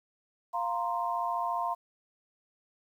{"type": "chord", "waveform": "sine", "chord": "F suspended fourth", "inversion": "none", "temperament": "equal", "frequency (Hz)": [698.5, 932.3, 1046.5], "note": ["F5", "Bb5", "C6"], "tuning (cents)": [0, 0, 0], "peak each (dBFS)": -33, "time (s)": [0.53, 1.75], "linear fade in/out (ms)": 20, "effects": ["10-bit"]}